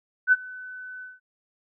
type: tone with ADSR envelope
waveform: sine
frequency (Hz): 1506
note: F#6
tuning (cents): +30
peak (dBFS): -12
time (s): 0.27-1.2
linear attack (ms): 52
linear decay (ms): 33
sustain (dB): -24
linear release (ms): 180
effects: none